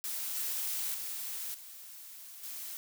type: noise with level steps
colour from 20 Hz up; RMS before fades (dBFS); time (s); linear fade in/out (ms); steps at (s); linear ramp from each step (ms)
blue; -37 / -35 / -39 / -49 / -42; 0.04-2.77; 0; 0.35 / 0.94 / 1.54 / 2.43; 5
effects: none